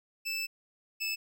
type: tone pair in turn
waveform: 25% pulse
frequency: 2637 / 2619 Hz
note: E7 / E7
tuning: 0 / -12 cents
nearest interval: unison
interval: 12 cents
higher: first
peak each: -28 / -27 dBFS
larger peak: second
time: 0.25-0.47 / 1-1.16 s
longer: first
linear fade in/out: 20 ms
effects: none